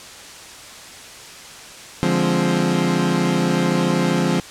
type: chord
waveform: 30% pulse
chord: D half-diminished seventh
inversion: none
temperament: equal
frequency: 146.83 / 174.61 / 207.7 / 261.6 Hz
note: D3 / F3 / Ab3 / C4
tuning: 0 / 0 / 0 / 0 cents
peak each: -22 / -17 / -21 / -20 dBFS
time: 2.03-4.4 s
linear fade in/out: 0 ms
effects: white hiss -38 dBFS RMS until 4.5 s + low-pass 8000 Hz 12 dB/octave